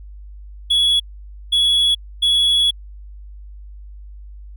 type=tone bursts at uneven times; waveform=triangle; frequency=3372 Hz; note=G#7; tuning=26 cents sharp; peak=-11 dBFS; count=3; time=0.7-1 / 1.52-1.95 / 2.22-2.71 s; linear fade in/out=10 ms; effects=added 50 Hz sine -34 dBFS peak until 4.56 s